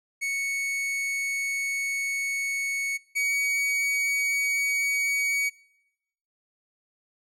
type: tone pair in turn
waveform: 45% pulse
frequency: 2217 / 2252 Hz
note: C#7 / C#7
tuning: 0 / +27 cents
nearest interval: unison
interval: 27 cents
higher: second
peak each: -26 / -23 dBFS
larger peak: second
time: 0.21-2.98 / 3.15-5.5 s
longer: first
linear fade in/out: 20 ms
effects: noise-tail reverb RT60 0.9 s tail -25 dB re dry + low-pass 11000 Hz 12 dB/octave